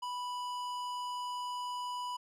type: tone with tanh clipping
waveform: sine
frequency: 987 Hz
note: B5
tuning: 1 cent flat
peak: -38 dBFS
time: 0.02-2.17 s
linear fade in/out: 10 ms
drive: 16 dB
effects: none